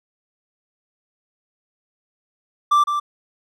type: tone with echo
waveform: triangle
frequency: 1174.7 Hz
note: D6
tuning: in tune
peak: -10 dBFS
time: 2.71-2.84 s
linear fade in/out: 10 ms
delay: 160 ms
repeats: 1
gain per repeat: -7 dB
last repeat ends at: 3 s
effects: none